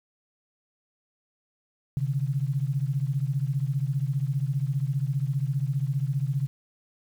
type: beating tone pair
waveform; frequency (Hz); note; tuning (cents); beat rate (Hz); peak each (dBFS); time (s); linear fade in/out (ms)
sine; 132.2 / 147.2; C3 / D3; +18 / +4; 15; -26 / -28; 1.97-6.47; 0
effects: 9-bit